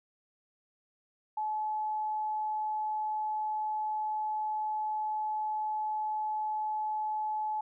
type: tone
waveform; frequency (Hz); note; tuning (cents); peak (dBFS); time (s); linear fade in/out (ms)
sine; 858; A5; -44; -30; 1.37-7.61; 5
effects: none